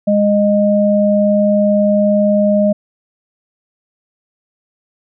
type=tone pair together; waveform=sine; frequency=205.9 / 616.3 Hz; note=G#3 / D#5; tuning=-15 / -17 cents; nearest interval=octave + perfect fifth; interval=1898 cents; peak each=-12 dBFS; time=0.07-2.73 s; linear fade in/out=10 ms; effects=none